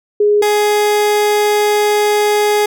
sine / 30% pulse tone pair in turn, 415.3 / 417.4 Hz, G#4 / G#4, 0 / +9 cents, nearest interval unison, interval 9 cents, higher second, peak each -8 dBFS, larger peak neither, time 0.2-0.42 / 0.42-2.66 s, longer second, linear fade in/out 5 ms, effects none

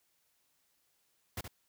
pink noise with echo, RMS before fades -38 dBFS, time 1.37-1.41 s, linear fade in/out 5 ms, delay 70 ms, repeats 1, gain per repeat -7 dB, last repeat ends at 1.48 s, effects white hiss -75 dBFS RMS until 1.68 s

